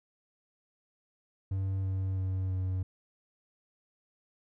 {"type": "tone with pitch steps", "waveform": "triangle", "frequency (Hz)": [96.1, 95.11, 94.12, 93.15], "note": ["G2", "F#2", "F#2", "F#2"], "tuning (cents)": [-34, 48, 30, 12], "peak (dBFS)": -27, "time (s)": [1.51, 2.83], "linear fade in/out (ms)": 5, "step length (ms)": 330, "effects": []}